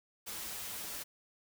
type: noise with comb filter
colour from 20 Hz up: white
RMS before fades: -42 dBFS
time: 0.26-1.04 s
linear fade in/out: 20 ms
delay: 7.6 ms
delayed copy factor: -0.5
effects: none